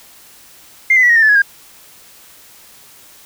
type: tone with pitch steps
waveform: sine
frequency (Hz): 2100 / 2023 / 1948.1 / 1876.3 / 1807.2 / 1740.6 / 1676.4 / 1614.7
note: C7 / B6 / B6 / A#6 / A6 / A6 / G#6 / G#6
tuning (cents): +6 / +41 / -24 / +11 / +46 / -19 / +16 / -49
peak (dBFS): -6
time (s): 0.9-1.42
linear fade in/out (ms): 5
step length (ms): 65
effects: tanh soft clip ceiling -2 dBFS + white hiss -43 dBFS RMS until 3.25 s